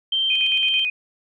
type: tone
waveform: sine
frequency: 3136 Hz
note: G7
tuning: in tune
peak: -18 dBFS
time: 0.12-0.85 s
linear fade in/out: 5 ms
type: tone with tremolo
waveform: sine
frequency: 2489 Hz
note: D#7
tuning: in tune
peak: -20 dBFS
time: 0.3-0.9 s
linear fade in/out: 5 ms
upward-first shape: square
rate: 9.1 Hz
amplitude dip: 65%
effects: none